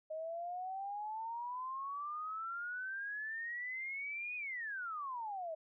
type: exponential two-way sweep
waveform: sine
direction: up then down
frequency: 621 to 2500 to 621 Hz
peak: -39 dBFS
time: 0.1-5.55 s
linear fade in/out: 10 ms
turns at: 4.36 s
effects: none